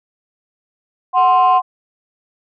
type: tone pair together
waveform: sine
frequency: 740 / 1046.5 Hz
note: F#5 / C6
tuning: 0 / 0 cents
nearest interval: tritone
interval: 600 cents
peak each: -10 dBFS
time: 1.13-1.62 s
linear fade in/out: 50 ms
effects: tanh soft clip ceiling -5 dBFS